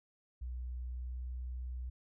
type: tone with pitch glide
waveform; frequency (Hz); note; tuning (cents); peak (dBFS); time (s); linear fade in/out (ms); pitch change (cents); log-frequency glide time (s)
sine; 61.74 to 62.28; B1 to B1; 0 to +15; -38; 0.41-1.9; 10; +15; 0.88-1.21
effects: none